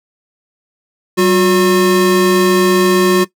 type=tone pair together; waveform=square; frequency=190.2 / 361.5 Hz; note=F#3 / F#4; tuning=+48 / -40 cents; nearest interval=major seventh; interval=1112 cents; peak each=-15 / -10 dBFS; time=1.17-3.25 s; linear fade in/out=20 ms; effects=noise-tail reverb RT60 0.1 s tail -17 dB re dry